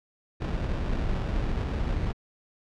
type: noise with sample-and-hold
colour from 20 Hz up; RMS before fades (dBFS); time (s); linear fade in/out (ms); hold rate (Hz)
brown; -28; 0.4-2.13; 20; 2100
effects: low-pass 4000 Hz 12 dB/octave